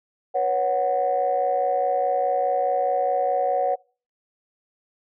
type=chord; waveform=sine; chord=B suspended second; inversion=none; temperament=equal with one note detuned; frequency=489.6 / 554.4 / 740 Hz; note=B4 / C#5 / F#5; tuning=-15 / 0 / 0 cents; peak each=-27 / -23 / -21 dBFS; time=0.34-3.76 s; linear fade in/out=20 ms; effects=noise-tail reverb RT60 0.4 s tail -26 dB re dry + tanh soft clip ceiling -12 dBFS